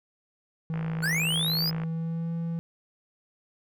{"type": "tone with pitch glide", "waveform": "triangle", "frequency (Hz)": [161.6, 166.82], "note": ["E3", "E3"], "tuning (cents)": [-34, 21], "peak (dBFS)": -26, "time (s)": [0.7, 2.59], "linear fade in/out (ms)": 0, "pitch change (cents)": 55, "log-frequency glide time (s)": [1.71, 2.33]}
{"type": "click train", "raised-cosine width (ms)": 0.5, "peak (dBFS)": -24, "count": 63, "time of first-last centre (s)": [0.74, 1.835], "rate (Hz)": 56.6}
{"type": "linear sweep", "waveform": "square", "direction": "up", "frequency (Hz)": [1400, 5090], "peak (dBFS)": -26, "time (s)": [1.02, 1.71], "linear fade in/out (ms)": 20}
{"effects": []}